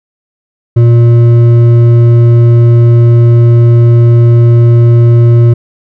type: tone with hard clipping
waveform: triangle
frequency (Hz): 118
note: A#2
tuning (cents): +22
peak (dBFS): -3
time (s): 0.76-5.54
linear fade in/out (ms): 10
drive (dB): 11
effects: none